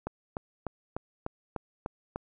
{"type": "click train", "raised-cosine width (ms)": 1, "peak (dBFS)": -19, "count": 8, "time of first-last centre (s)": [0.07, 2.16], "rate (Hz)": 3.35, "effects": []}